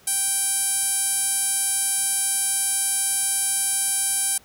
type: tone with band-pass filter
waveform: sawtooth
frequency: 784 Hz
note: G5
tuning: in tune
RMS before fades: -23 dBFS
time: 0.07-4.38 s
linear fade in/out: 5 ms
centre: 10000 Hz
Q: 4.7
effects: pink hiss -53 dBFS RMS until 4.44 s + high-pass 60 Hz 12 dB/octave